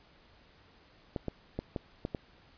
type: clicks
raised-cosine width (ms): 2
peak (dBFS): -20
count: 6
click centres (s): 1.162 / 1.283 / 1.59 / 1.762 / 2.051 / 2.148
effects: pink hiss -61 dBFS RMS until 2.57 s + resampled to 11025 Hz